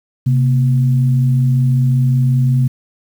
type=tone pair together; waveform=sine; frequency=130.81 / 236.1 Hz; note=C3 / A#3; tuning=0 / +22 cents; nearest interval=minor seventh; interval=1022 cents; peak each=-10 / -22 dBFS; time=0.26-2.68 s; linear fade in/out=10 ms; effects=7-bit